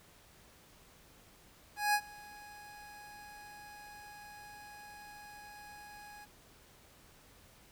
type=tone with ADSR envelope; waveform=25% pulse; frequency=830.6 Hz; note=G#5; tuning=in tune; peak=-22 dBFS; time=1.76-6.26 s; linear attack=180 ms; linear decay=64 ms; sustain=-24 dB; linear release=25 ms; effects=pink hiss -61 dBFS RMS until 7.71 s

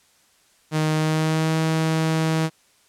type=tone with pitch glide; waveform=sawtooth; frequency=155.56 to 159.84 Hz; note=D#3 to D#3; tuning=0 to +47 cents; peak=-15 dBFS; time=0.71-2.5 s; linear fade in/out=50 ms; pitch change=+47 cents; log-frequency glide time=0.94-1.57 s; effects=white hiss -59 dBFS RMS until 2.88 s + low-pass 10000 Hz 12 dB/octave

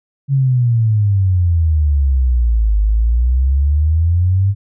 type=exponential two-way sweep; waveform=sine; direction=down then up; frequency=140.4 to 51 to 101 Hz; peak=-10 dBFS; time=0.28-4.55 s; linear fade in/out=50 ms; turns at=2.79 s; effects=none

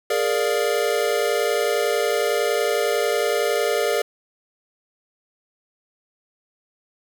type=chord; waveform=square; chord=Bb dominant seventh; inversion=third; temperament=equal; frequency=415.3 / 466.2 / 587.3 / 698.5 Hz; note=Ab4 / Bb4 / D5 / F5; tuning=0 / 0 / 0 / 0 cents; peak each=-25 / -24 / -25 / -30 dBFS; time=0.1-4.02 s; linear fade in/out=5 ms; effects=none

